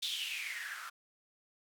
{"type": "noise with band-pass filter sweep", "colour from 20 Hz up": "blue", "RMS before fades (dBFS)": -40, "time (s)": [0.02, 0.9], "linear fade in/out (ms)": 10, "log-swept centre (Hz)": [3700, 1300], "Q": 7.9, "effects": []}